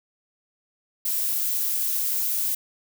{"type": "noise", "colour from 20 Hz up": "violet", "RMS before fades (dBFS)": -25, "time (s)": [1.05, 2.55], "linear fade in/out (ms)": 5, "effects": []}